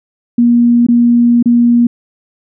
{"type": "tone with dropouts", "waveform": "sine", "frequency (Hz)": 238.2, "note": "A#3", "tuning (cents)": 38, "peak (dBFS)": -5, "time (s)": [0.38, 1.87], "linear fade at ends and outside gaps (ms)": 5, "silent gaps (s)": [[0.867, 0.885], [1.427, 1.457]], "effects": []}